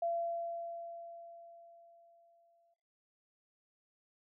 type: tone with exponential decay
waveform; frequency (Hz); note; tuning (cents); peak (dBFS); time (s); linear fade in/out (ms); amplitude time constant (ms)
sine; 680; F5; -46; -31; 0.02-2.74; 5; 590
effects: noise-tail reverb RT60 0.6 s tail -19 dB re dry